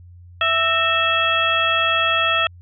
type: harmonic tone with a mistuned harmonic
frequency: 659.3 Hz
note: E5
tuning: in tune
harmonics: 1 / 2 / 3 / 4 / 5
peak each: -25 / -20 / -24 / -21 / -22 dBFS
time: 0.41-2.47 s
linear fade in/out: 2 ms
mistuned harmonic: 3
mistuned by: -130 cents
effects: added 88 Hz sine -40 dBFS peak until 2.61 s